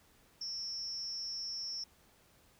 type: tone with amplitude modulation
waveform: sine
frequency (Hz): 5420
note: E8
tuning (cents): +47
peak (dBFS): -34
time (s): 0.41-1.84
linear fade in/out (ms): 5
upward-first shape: sine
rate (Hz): 245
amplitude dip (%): 80
effects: pink hiss -66 dBFS RMS until 2.59 s